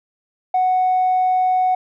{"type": "tone with tanh clipping", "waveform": "triangle", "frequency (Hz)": 740, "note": "F#5", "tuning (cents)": 0, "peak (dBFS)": -14, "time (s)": [0.54, 1.75], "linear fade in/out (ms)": 5, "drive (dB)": 5, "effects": []}